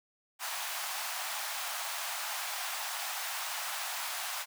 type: high-pass noise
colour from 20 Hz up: pink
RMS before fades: -37 dBFS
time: 0.39-4.46 s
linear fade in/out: 50 ms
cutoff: 690 Hz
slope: 48 dB/octave
effects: none